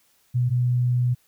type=tone pair in turn; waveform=sine; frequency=123.47 / 123.47 Hz; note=B2 / B2; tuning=0 / 0 cents; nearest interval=unison; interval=0 cents; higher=neither; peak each=-18 dBFS; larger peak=neither; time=0.34-0.5 / 0.5-1.15 s; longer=second; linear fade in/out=20 ms; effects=white hiss -63 dBFS RMS until 1.27 s